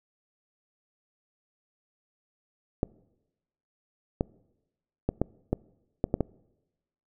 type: clicks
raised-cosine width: 2 ms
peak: -11 dBFS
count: 8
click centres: 2.831 / 4.209 / 5.09 / 5.216 / 5.53 / 6.041 / 6.141 / 6.207 s
effects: noise-tail reverb RT60 1.0 s tail -24 dB re dry